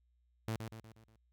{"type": "tone with echo", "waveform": "sawtooth", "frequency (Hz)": 111.2, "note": "A2", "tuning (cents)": 19, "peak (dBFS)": -31, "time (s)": [0.48, 0.56], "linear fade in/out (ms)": 0, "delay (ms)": 120, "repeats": 5, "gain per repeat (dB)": -6, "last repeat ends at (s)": 1.16, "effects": ["added 60 Hz sine -70 dBFS peak until 1.32 s"]}